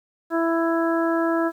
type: harmonic tone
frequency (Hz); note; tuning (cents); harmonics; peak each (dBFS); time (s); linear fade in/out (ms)
331.4; E4; +9; 1 / 2 / 3 / 4 / 5; -21 / -25 / -30 / -29 / -31; 0.3-1.52; 50
effects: 9-bit